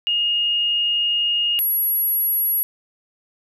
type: tone pair in turn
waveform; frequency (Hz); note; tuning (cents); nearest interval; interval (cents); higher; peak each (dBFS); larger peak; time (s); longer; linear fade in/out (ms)
sine; 2852 / 11408; F7 / F9; +36 / +36; 2 octaves; 2400; second; -17; neither; 0.07-1.59 / 1.59-2.63; first; 0
effects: none